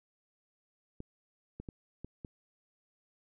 clicks, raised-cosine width 3 ms, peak -29 dBFS, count 5, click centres 1.004 / 1.6 / 1.688 / 2.046 / 2.248 s, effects none

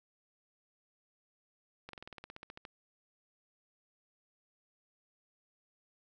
slowing click train, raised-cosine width 0.3 ms, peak -30 dBFS, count 14, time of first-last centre 1.89-2.652 s, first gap 43 ms, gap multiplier 1.05, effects none

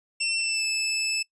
20% pulse tone with pitch glide, 2697 to 2623 Hz, E7 to E7, +39 to -9 cents, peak -19 dBFS, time 0.2-1.23 s, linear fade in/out 10 ms, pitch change -48 cents, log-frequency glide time 0.37-0.65 s, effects noise-tail reverb RT60 0.1 s tail -21 dB re dry + resampled to 22050 Hz

